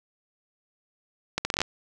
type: accelerating click train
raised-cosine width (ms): 0.2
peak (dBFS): -8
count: 8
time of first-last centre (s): 1.38-1.617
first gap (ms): 70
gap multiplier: 0.74
effects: none